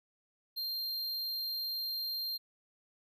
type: tone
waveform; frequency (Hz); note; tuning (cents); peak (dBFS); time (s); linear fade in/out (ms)
square; 4186; C8; 0; -35; 0.56-2.38; 20
effects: none